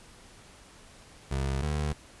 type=tone pair in turn; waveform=25% pulse; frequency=67.6 / 74.63 Hz; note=C#2 / D2; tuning=-43 / +28 cents; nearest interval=major second; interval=171 cents; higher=second; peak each=-24 dBFS; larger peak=neither; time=1.31-1.62 / 1.62-1.93 s; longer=neither; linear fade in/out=5 ms; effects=pink hiss -53 dBFS RMS until 2.2 s + resampled to 24000 Hz